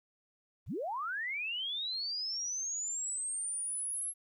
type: linear sweep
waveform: sine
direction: up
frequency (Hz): 40.75 to 11175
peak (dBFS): -34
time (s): 0.66-4.14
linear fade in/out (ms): 50
effects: 12-bit